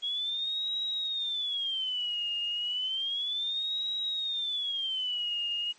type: tone with vibrato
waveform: sine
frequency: 3300 Hz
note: G#7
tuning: 12 cents flat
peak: -29 dBFS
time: 0.02-5.73 s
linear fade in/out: 20 ms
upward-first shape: sine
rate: 0.32 Hz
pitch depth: 260 cents each way
effects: white hiss -58 dBFS RMS until 5.78 s + MP3 32 kbps